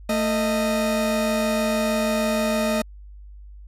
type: tone pair together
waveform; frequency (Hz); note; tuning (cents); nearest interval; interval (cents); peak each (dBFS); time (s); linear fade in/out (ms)
40% pulse; 222.9 / 622.3; A3 / D#5; +23 / 0; octave + tritone; 1777; -22; 0.09-2.82; 5
effects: added 50 Hz sine -39 dBFS peak until 3.67 s + resampled to 32000 Hz